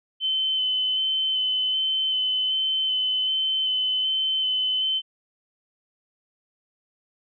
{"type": "tone with vibrato", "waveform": "sine", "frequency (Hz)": 3054, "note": "G7", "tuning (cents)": -46, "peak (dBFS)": -21, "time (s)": [0.2, 5.02], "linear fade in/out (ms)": 50, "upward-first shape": "square", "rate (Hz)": 1.3, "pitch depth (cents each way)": 10, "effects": []}